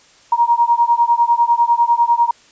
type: beating tone pair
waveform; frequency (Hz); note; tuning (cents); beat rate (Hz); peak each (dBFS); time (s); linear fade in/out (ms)
sine; 938 / 948; A#5 / A#5; +11 / +29; 10; -14; 0.32-2.31; 5
effects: white hiss -49 dBFS RMS until 2.51 s + resampled to 16000 Hz